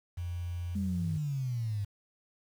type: tone with pitch glide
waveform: sine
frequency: 87.31 to 96.88 Hz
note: F2 to G2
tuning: 0 to -20 cents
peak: -33 dBFS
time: 0.17-1.18 s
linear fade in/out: 10 ms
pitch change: +180 cents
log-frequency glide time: 0.93-1.06 s
type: exponential sweep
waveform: sine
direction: down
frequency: 203.5 to 99.2 Hz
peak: -30 dBFS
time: 0.75-1.85 s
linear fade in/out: 10 ms
effects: tanh soft clip ceiling -21 dBFS + 9-bit